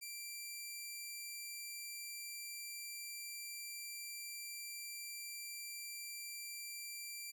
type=tone; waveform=10% pulse; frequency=2356 Hz; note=D7; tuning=5 cents sharp; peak=-36 dBFS; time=0.01-7.32 s; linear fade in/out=20 ms; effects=none